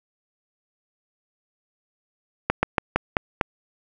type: slowing click train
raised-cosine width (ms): 0.5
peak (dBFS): -3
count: 6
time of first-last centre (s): 2.5-3.412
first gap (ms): 130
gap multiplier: 1.17
effects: none